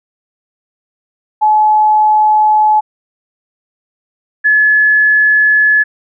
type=tone pair in turn; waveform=sine; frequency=855 / 1710 Hz; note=A5 / A6; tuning=-50 / -50 cents; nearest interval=octave; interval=1200 cents; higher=second; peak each=-6 dBFS; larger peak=neither; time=1.41-2.81 / 4.44-5.84 s; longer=neither; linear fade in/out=20 ms; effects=none